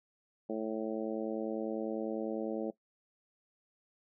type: harmonic tone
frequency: 110 Hz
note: A2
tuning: in tune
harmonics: 2 / 3 / 4 / 5 / 6 / 7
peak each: -39 / -38 / -39 / -39 / -45 / -49 dBFS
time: 0.49-2.71 s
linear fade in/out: 10 ms
effects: noise-tail reverb RT60 0.1 s tail -19 dB re dry